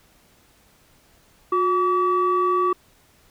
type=tone pair together; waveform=sine; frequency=361.1 / 1146.4 Hz; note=F#4 / D6; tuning=-42 / -42 cents; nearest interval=octave + minor sixth; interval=2000 cents; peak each=-20 / -18 dBFS; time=1.52-2.73 s; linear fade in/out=5 ms; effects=tanh soft clip ceiling -12 dBFS + pink hiss -57 dBFS RMS until 3.3 s